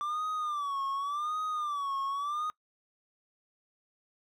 triangle tone with vibrato, 1169 Hz, D6, 8 cents flat, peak -29 dBFS, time 0.01-2.5 s, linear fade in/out 0 ms, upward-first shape sine, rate 0.88 Hz, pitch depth 120 cents each way, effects noise-tail reverb RT60 0.1 s tail -22 dB re dry

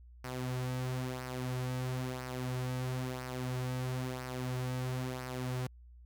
sawtooth tone with flanger, 127.3 Hz, C3, 47 cents flat, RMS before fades -37 dBFS, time 0.24-5.67 s, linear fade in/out 5 ms, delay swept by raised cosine 0.27 to 5.07 ms, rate 1 Hz, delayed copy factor -0.55, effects added 60 Hz sine -52 dBFS peak until 6.05 s

